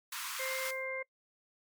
pink high-pass noise, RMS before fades -40 dBFS, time 0.12-0.71 s, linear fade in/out 5 ms, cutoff 940 Hz, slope 96 dB/octave
harmonic tone, 525 Hz, C5, 6 cents sharp, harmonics 1 / 2 / 3 / 4, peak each -39 / -47 / -49 / -38 dBFS, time 0.39-1.03 s, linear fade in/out 10 ms
blue noise with exponential decay, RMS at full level -42 dBFS, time 0.65-0.89 s, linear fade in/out 5 ms, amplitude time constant 51 ms
effects noise-tail reverb RT60 0.1 s tail -23 dB re dry + MP3 96 kbps

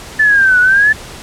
sine exponential two-way sweep, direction down then up, 1760 to 1459 to 1760 Hz, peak -6 dBFS, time 0.19-0.93 s, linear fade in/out 10 ms, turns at 0.6 s, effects pink hiss -31 dBFS RMS until 1.22 s + low-pass 10000 Hz 12 dB/octave

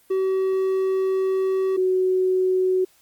triangle / sine tone pair in turn, 380.2 / 371.9 Hz, F#4 / F#4, +47 / +9 cents, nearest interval unison, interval 38 cents, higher first, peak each -17 dBFS, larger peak neither, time 0.1-1.77 / 1.77-2.85 s, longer first, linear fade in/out 10 ms, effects white hiss -58 dBFS RMS until 3.01 s + Opus 32 kbps

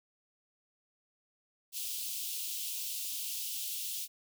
white high-pass noise, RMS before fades -38 dBFS, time 1.72-4.08 s, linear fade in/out 50 ms, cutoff 2700 Hz, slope 48 dB/octave, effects none

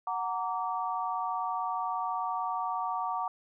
sine chord, Gb augmented, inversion none, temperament just, 740 / 925 / 1156.2 Hz, Gb5 / Bb5 / D6, 0 / -14 / -27 cents, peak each -34 dBFS, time 0.07-3.28 s, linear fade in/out 2 ms, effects none

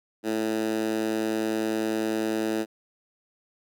10% pulse tone with high-pass filter, 110 Hz, A2, in tune, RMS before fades -27 dBFS, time 0.23-2.66 s, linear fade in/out 50 ms, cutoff 280 Hz, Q 2.8, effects none

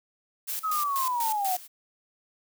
blue noise with tremolo, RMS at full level -32 dBFS, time 0.47-1.68 s, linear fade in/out 20 ms, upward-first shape square, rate 4.1 Hz, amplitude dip 80%
sine linear sweep, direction down, 1300 to 710 Hz, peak -25 dBFS, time 0.63-1.57 s, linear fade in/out 20 ms
effects none

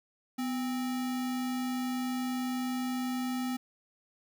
sine tone with sample-and-hold, 250.8 Hz, B3, 27 cents sharp, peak -30 dBFS, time 0.38-3.57 s, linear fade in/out 10 ms, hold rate 1050 Hz, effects none

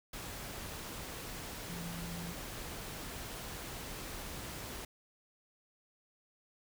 sine tone in noise, 170.8 Hz, F3, 38 cents flat, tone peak -42 dBFS, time 1.69-2.33 s, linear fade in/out 5 ms, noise pink, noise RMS -44 dBFS, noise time 0.13-4.85 s, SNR -1 dB, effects none

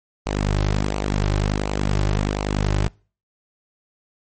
sawtooth tone with flanger, 50.5 Hz, G#1, 48 cents flat, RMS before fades -21 dBFS, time 0.26-2.88 s, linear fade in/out 0 ms, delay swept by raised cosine 0.56 to 4.36 ms, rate 1.4 Hz, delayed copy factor -0.55, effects noise-tail reverb RT60 0.4 s tail -26 dB re dry + MP3 32 kbps

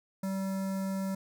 square tone with notch filter, 192.6 Hz, G3, 30 cents flat, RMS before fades -33 dBFS, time 0.23-1.15 s, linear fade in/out 5 ms, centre 3000 Hz, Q 0.67, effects none

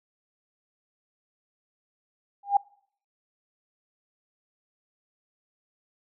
sine tone with exponential growth, 805 Hz, G5, 46 cents sharp, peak -13 dBFS, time 2.43-2.57 s, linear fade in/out 5 ms, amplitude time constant 30 ms, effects noise-tail reverb RT60 0.6 s tail -25 dB re dry

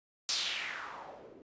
blue noise with low-pass filter sweep, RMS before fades -39 dBFS, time 0.29-1.42 s, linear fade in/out 0 ms, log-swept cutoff 5300 to 310 Hz, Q 2.6, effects resampled to 16000 Hz

